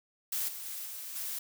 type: noise with level steps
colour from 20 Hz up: blue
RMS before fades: -33 / -42 / -40 / -42 / -37 dBFS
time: 0.32-1.39 s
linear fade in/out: 5 ms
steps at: 0.48 / 0.65 / 0.85 / 1.15 s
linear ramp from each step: 10 ms
effects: none